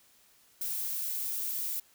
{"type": "noise", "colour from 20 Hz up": "violet", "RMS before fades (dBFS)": -34, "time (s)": [0.61, 1.8], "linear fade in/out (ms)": 5, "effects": ["white hiss -63 dBFS RMS until 1.94 s"]}